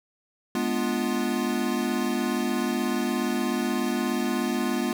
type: chord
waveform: square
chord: G# diminished seventh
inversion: none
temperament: equal with one note detuned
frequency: 210.2 / 246.9 / 293.7 / 349.2 Hz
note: G#3 / B3 / D4 / F4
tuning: +21 / 0 / 0 / 0 cents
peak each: -31 / -28 / -34 / -31 dBFS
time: 0.55-4.93 s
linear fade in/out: 2 ms
effects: none